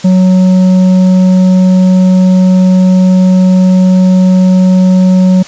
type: tone with tanh clipping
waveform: sine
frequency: 185 Hz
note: F#3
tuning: in tune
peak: -4 dBFS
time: 0.04-5.43 s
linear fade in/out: 10 ms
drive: 7 dB
effects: white hiss -29 dBFS RMS until 5.47 s + resampled to 16000 Hz